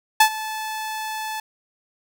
sawtooth tone with ADSR envelope, 870 Hz, A5, 20 cents flat, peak -5 dBFS, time 0.2-1.4 s, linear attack 6 ms, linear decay 82 ms, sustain -18 dB, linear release 3 ms, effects none

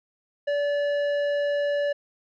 triangle tone with tanh clipping, 577 Hz, D5, 31 cents flat, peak -24 dBFS, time 0.47-1.93 s, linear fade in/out 10 ms, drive 15 dB, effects none

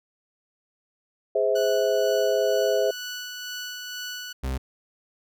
sine chord, Ab augmented, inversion none, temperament just, 415.3 / 519.1 / 648.9 Hz, Ab4 / C5 / E5, 0 / -14 / -27 cents, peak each -24 dBFS, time 1.35-2.91 s, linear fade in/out 5 ms
15% pulse tone with tremolo, 1480 Hz, F#6, in tune, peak -25 dBFS, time 1.55-4.33 s, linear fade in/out 10 ms, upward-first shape sine, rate 2.1 Hz, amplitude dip 30%
40% pulse tone, 65.41 Hz, C2, in tune, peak -25 dBFS, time 4.43-4.58 s, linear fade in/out 10 ms
effects none

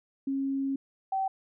sine tone pair in turn, 272.2 / 769.9 Hz, C#4 / G5, -31 / -31 cents, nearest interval octave + tritone, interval 1800 cents, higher second, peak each -27 / -26 dBFS, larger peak second, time 0.27-0.76 / 1.12-1.28 s, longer first, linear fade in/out 5 ms, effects none

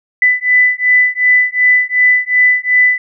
sine beating tone pair, 1994 / 1996.7 Hz, B6 / B6, +16 / +18 cents, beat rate 2.7 Hz, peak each -11 dBFS, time 0.22-2.98 s, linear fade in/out 2 ms, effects none

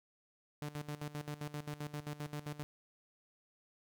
sawtooth tone with tremolo, 148 Hz, D3, 14 cents sharp, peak -35 dBFS, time 0.62-2.63 s, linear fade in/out 0 ms, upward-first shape square, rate 7.6 Hz, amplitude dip 80%, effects none

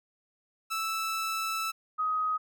sawtooth / sine tone pair in turn, 1317 / 1257.2 Hz, E6 / D#6, -2 / +18 cents, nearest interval minor second, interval 80 cents, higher first, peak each -26 dBFS, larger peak neither, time 0.7-1.72 / 1.98-2.38 s, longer first, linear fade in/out 20 ms, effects none

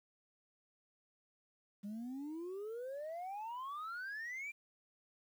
sine exponential sweep, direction up, 197.7 to 2401 Hz, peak -39 dBFS, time 1.83-4.52 s, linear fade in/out 20 ms, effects tanh soft clip ceiling -40 dBFS + 11-bit

